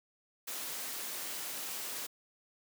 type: noise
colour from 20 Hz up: white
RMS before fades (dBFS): -40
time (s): 0.47-2.07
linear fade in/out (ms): 10
effects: high-pass 200 Hz 12 dB/octave